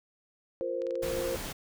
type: chord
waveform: sine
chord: F suspended fourth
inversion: none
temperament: equal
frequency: 349.2 / 466.2 / 523.3 Hz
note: F4 / Bb4 / C5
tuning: 0 / 0 / 0 cents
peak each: -37 / -36 / -32 dBFS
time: 0.61-1.36 s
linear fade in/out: 0 ms
type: clicks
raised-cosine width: 0.2 ms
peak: -32 dBFS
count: 4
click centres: 0.819 / 0.868 / 0.908 / 0.955 s
type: noise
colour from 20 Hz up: pink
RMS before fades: -38 dBFS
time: 1.02-1.53 s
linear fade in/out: 10 ms
effects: none